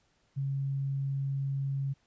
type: tone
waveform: sine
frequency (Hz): 137.3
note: C#3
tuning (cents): -16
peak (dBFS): -29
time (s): 0.36-1.94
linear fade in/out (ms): 20
effects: pink hiss -71 dBFS RMS until 2.06 s + resampled to 16000 Hz